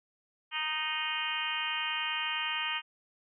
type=harmonic tone with a mistuned harmonic; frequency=310.2 Hz; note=D#4; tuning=5 cents flat; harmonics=3 / 4 / 5 / 6 / 7 / 8 / 9 / 10; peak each=-40 / -40 / -42 / -39 / -41 / -37 / -37 / -38 dBFS; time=0.51-2.82 s; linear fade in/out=50 ms; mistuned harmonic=9; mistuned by=+24 cents; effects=none